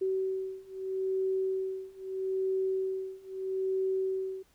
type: beating tone pair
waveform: sine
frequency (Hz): 379.8 / 380.58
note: F#4 / F#4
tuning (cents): +45 / +49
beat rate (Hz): 0.78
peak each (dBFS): -33 / -32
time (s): 0.01-4.43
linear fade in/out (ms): 10
effects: pink hiss -67 dBFS RMS until 4.54 s